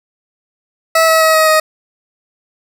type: tone with pitch steps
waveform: 20% pulse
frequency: 650 / 644 / 638.1 / 632.2 / 626.4 Hz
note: E5 / E5 / D#5 / D#5 / D#5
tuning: -24 / -41 / +44 / +27 / +11 cents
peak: -3 dBFS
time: 0.95-1.6 s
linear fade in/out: 5 ms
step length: 130 ms
effects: none